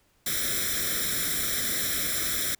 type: noise with comb filter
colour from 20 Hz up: white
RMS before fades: -28 dBFS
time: 0.26-2.55 s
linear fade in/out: 5 ms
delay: 0.54 ms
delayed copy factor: +1
effects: pink hiss -66 dBFS RMS until 2.59 s